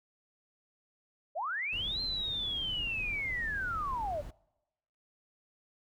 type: linear two-way sweep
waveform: sine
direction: up then down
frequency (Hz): 554.4 to 4172 to 554.4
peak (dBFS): -32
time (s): 1.35-4.22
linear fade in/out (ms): 20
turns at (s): 2.01
type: noise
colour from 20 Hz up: brown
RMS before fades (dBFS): -44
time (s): 1.72-4.31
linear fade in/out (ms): 10
effects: noise-tail reverb RT60 0.9 s tail -24 dB re dry